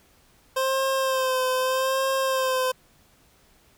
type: tone with vibrato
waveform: 25% pulse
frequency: 523.3 Hz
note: C5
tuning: in tune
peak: -18 dBFS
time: 0.56-2.72 s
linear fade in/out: 10 ms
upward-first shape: sine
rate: 0.81 Hz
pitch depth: 36 cents each way
effects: pink hiss -59 dBFS RMS until 3.77 s